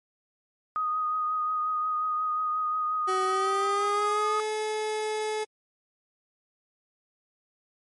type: tone with vibrato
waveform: sine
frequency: 1244.5 Hz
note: D#6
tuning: in tune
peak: -25 dBFS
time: 0.76-4.4 s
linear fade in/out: 0 ms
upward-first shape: triangle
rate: 5.6 Hz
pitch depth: 23 cents each way
type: tone with pitch glide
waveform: 30% pulse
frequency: 376.6 to 430.1 Hz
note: F#4 to A4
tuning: +31 to -39 cents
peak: -25 dBFS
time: 3.07-5.45 s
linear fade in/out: 20 ms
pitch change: +230 cents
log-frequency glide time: 3.26-4.33 s
effects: MP3 48 kbps